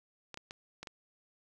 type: clicks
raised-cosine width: 0.2 ms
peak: -26 dBFS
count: 5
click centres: 0.343 / 0.374 / 0.509 / 0.83 / 0.872 s
effects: none